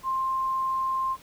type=tone; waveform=sine; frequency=1054 Hz; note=C6; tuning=12 cents sharp; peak=-24 dBFS; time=0.03-1.17 s; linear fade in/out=50 ms; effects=pink hiss -52 dBFS RMS until 1.22 s